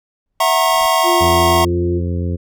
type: noise with exponential growth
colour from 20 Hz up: brown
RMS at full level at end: -36 dBFS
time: 0.26-0.86 s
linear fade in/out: 0 ms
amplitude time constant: 130 ms
type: chord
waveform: square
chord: F# dominant seventh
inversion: third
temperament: equal with one note detuned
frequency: 659.3 / 740 / 932.3 / 1082.2 Hz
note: E5 / F#5 / A#5 / C#6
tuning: 0 / 0 / 0 / -42 cents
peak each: -18 / -20 / -19 / -17 dBFS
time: 0.4-1.65 s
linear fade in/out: 5 ms
type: tone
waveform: sine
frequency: 349.2 Hz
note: F4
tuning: in tune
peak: -16 dBFS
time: 1.03-2.02 s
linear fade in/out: 50 ms
type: harmonic tone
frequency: 87.31 Hz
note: F2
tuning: in tune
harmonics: 1 / 2 / 3 / 4 / 5 / 6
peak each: -18 / -24 / -28 / -30 / -32 / -34 dBFS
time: 1.2-2.37 s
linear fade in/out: 20 ms
effects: none